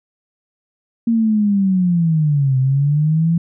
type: linear two-way sweep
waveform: sine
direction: down then up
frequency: 233.1 to 129.2 to 169.9 Hz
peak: -12 dBFS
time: 1.07-3.38 s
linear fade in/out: 5 ms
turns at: 2.58 s
effects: none